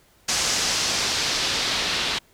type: noise with low-pass filter sweep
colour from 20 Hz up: white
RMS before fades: -24 dBFS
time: 0.28-2.19 s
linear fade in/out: 10 ms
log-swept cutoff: 6400 to 3800 Hz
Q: 1.6
effects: pink hiss -58 dBFS RMS until 2.33 s